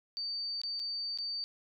sine tone with dropouts, 4600 Hz, D8, 37 cents flat, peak -34 dBFS, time 0.17-1.44 s, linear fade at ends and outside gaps 0 ms, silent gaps 0.616-0.635 / 0.794-0.799 / 1.175-1.186 s, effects none

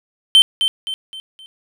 triangle tone with echo, 3100 Hz, G7, 20 cents flat, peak -4 dBFS, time 0.35-0.42 s, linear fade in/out 0 ms, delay 260 ms, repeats 4, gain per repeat -8 dB, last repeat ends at 1.46 s, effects none

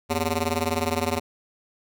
10% pulse ring-modulated tone, 162.1 Hz, E3, 29 cents flat, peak -12 dBFS, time 0.09-1.2 s, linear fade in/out 20 ms, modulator 71.2 Hz, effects none

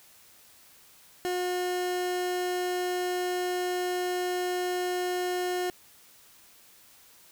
30% pulse tone, 360 Hz, F#4, 47 cents flat, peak -25 dBFS, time 1.25-5.7 s, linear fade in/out 0 ms, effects white hiss -56 dBFS RMS until 7.31 s

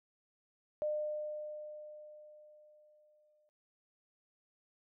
sine tone with exponential decay, 604 Hz, D5, 48 cents sharp, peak -31 dBFS, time 0.82-3.49 s, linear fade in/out 0 ms, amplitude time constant 580 ms, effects noise-tail reverb RT60 0.1 s tail -21 dB re dry

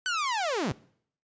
sawtooth linear sweep, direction down, 1531 to 103.5 Hz, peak -23 dBFS, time 0.06-0.72 s, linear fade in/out 0 ms, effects noise-tail reverb RT60 0.6 s tail -21 dB re dry + resampled to 16000 Hz

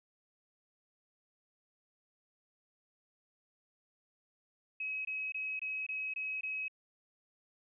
sine tone bursts, 2552 Hz, D#7, 43 cents sharp, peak -35 dBFS, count 7, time 4.8-6.682 s, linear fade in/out 5 ms, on 250 ms, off 22 ms, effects none

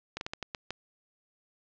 slowing click train, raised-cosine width 0.2 ms, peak -17 dBFS, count 7, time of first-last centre 0.17-0.706 s, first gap 41 ms, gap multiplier 1.31, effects low-pass 5000 Hz 12 dB/octave

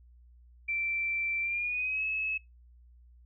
sine tone with pitch glide, 2343 to 2585 Hz, D7 to E7, -5 to -34 cents, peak -29 dBFS, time 0.68-2.38 s, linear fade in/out 10 ms, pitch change +171 cents, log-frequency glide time 1.41-2.04 s, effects noise-tail reverb RT60 0.2 s tail -25 dB re dry + added 60 Hz sine -54 dBFS peak until 3.25 s

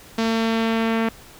sawtooth tone with low-pass filter sweep, 225.9 Hz, A3, 46 cents sharp, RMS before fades -21 dBFS, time 0.18-1.09 s, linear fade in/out 5 ms, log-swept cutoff 5000 to 2300 Hz, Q 1.3, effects pink hiss -45 dBFS RMS until 1.39 s

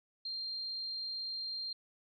sine tone, 4186 Hz, C8, in tune, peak -37 dBFS, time 0.25-1.73 s, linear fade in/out 5 ms, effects none

